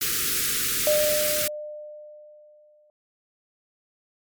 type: band-stop noise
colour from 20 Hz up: white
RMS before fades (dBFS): -25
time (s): 0.01-1.48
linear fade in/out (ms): 5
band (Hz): 500 to 1200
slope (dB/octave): 96
type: tone with exponential decay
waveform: sine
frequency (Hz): 601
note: D5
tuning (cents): +40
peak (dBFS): -17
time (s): 0.87-2.9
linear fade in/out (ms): 1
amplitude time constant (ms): 440
effects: MP3 96 kbps